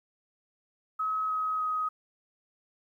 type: tone with pitch steps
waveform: sine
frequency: 1279 / 1268.7 / 1258.5 Hz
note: D#6 / D#6 / D#6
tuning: +47 / +33 / +19 cents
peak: -27 dBFS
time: 0.99-1.89 s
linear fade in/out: 10 ms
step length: 300 ms
effects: 11-bit